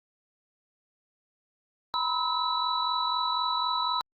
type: tone cluster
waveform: sine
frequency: 963 / 1007 / 1289 / 3945 Hz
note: B5 / B5 / E6 / B7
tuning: -44 / +33 / -39 / -3 cents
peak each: -31 dBFS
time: 1.94-4.01 s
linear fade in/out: 0 ms
effects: Opus 48 kbps